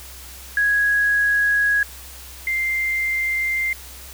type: tone pair in turn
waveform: sine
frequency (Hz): 1661.2 / 2093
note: G#6 / C7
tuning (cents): 0 / 0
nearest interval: major third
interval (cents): 400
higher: second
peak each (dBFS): -15 / -19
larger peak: first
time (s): 0.57-1.83 / 2.47-3.73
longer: neither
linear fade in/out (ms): 2
effects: added 64 Hz sine -41 dBFS peak until 4.13 s + white hiss -40 dBFS RMS until 4.13 s